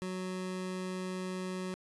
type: tone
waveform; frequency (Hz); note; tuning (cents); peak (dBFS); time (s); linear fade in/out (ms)
25% pulse; 185; F#3; 0; -32; 0.02-1.74; 0
effects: resampled to 24000 Hz